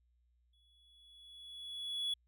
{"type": "tone with exponential growth", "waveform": "triangle", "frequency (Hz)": 3388, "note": "G#7", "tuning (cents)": 34, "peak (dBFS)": -31, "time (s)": [0.53, 2.14], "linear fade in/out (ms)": 5, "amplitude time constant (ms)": 350, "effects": ["added 60 Hz sine -70 dBFS peak until 2.27 s"]}